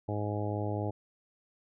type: harmonic tone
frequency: 104.2 Hz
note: G#2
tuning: 6 cents sharp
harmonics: 1 / 2 / 3 / 4 / 5 / 6 / 7 / 8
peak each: -33 / -42 / -38 / -40 / -41 / -41 / -44 / -42 dBFS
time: 0.08-0.91 s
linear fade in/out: 10 ms
effects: none